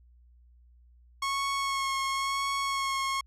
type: tone with vibrato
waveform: sawtooth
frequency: 1095 Hz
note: C#6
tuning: 22 cents flat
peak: -24 dBFS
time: 1.22-3.21 s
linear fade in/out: 5 ms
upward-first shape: sine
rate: 0.96 Hz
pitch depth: 17 cents each way
effects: added 60 Hz sine -55 dBFS peak until 3.26 s + low-pass 9000 Hz 12 dB/octave